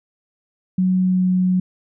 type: tone with pitch glide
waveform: sine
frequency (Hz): 185 to 183.62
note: F#3 to F#3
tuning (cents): 0 to -13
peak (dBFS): -14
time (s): 0.78-1.6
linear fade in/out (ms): 5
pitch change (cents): -13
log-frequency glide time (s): 0.99-1.27
effects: none